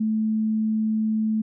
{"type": "tone", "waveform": "sine", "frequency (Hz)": 218.1, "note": "A3", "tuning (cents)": -15, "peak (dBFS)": -20, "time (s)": [0, 1.42], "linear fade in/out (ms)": 10, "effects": []}